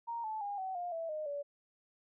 sine tone with pitch steps, 932.3 / 869.9 / 811.6 / 757.3 / 706.6 / 659.2 / 615.1 / 573.9 Hz, A#5 / A5 / G#5 / F#5 / F5 / E5 / D#5 / D5, 0 / -20 / -40 / +40 / +20 / 0 / -20 / -40 cents, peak -36 dBFS, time 0.07-1.43 s, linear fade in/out 20 ms, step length 170 ms, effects none

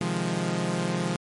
sawtooth chord, F minor seventh, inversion second, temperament equal, 130.81 / 155.56 / 174.61 / 207.7 Hz, C3 / Eb3 / F3 / Ab3, 0 / 0 / 0 / 0 cents, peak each -30 / -29 / -24 / -28 dBFS, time 0.01-1.16 s, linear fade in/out 2 ms, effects MP3 48 kbps

